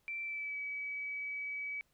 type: tone with pitch glide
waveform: sine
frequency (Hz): 2342 to 2282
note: D7 to C#7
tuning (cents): -5 to +50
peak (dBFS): -37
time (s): 0.08-1.81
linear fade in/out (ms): 0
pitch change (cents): -45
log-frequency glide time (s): 0.22-0.58
effects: pink hiss -75 dBFS RMS until 1.93 s